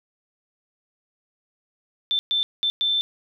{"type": "tone bursts at uneven times", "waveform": "sine", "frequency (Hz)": 3546, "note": "A7", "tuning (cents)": 13, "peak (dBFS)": -19, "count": 4, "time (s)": [[2.11, 2.19], [2.31, 2.43], [2.63, 2.7], [2.81, 3.01]], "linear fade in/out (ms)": 0, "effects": []}